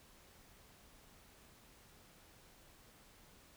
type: silence
effects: pink hiss -63 dBFS RMS until 3.56 s